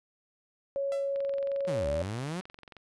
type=tone with pitch glide; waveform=sine; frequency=554.4 to 576.3 Hz; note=C#5 to D5; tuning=0 to -33 cents; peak=-28 dBFS; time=0.76-2.02 s; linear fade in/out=0 ms; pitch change=+67 cents; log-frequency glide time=1.82-1.9 s
type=tone with exponential decay; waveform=sawtooth; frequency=670 Hz; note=E5; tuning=28 cents sharp; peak=-34 dBFS; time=0.92-1.17 s; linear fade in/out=0 ms; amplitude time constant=53 ms
type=click train; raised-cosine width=0.3 ms; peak=-32 dBFS; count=37; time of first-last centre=1.16-2.767 s; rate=22.4 Hz
type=exponential two-way sweep; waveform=sawtooth; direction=down then up; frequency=192.7 to 67.3 to 192.7 Hz; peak=-29 dBFS; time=1.67-2.41 s; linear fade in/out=10 ms; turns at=1.88 s
effects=resampled to 24000 Hz